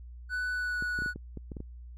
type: tone with pitch glide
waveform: triangle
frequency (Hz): 1490 to 1470.3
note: F#6 to F#6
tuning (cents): +12 to -11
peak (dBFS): -28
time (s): 0.29-1.14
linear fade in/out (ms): 50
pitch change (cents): -23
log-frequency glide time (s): 0.51-0.8
type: clicks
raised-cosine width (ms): 3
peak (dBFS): -27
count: 9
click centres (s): 0.824 / 0.989 / 1.021 / 1.061 / 1.16 / 1.373 / 1.518 / 1.568 / 1.604
effects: added 60 Hz sine -43 dBFS peak until 1.97 s